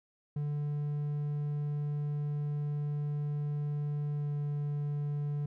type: tone with pitch glide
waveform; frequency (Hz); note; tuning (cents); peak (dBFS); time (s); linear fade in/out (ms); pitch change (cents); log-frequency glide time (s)
triangle; 146.83 to 145.9; D3 to D3; 0 to -11; -29; 0.36-5.46; 5; -11; 4.13-4.3
effects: none